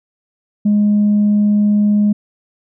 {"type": "tone", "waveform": "sine", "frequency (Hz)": 207.7, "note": "G#3", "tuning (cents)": 0, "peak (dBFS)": -8, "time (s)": [0.65, 2.13], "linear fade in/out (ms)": 10, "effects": ["tanh soft clip ceiling -7 dBFS"]}